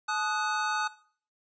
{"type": "chord", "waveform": "square", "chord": "D# diminished", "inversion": "second", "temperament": "equal with one note detuned", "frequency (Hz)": [858.9, 1244.5, 1480], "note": ["A5", "D#6", "F#6"], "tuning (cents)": [-42, 0, 0], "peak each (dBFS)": -33, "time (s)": [0.08, 0.88], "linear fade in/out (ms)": 10, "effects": ["noise-tail reverb RT60 0.5 s tail -19 dB re dry", "resampled to 16000 Hz"]}